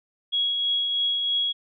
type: tone with tremolo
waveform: sine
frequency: 3322 Hz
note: G#7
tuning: in tune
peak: -20 dBFS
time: 0.32-1.53 s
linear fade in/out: 20 ms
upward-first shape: triangle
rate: 3.1 Hz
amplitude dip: 35%
effects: none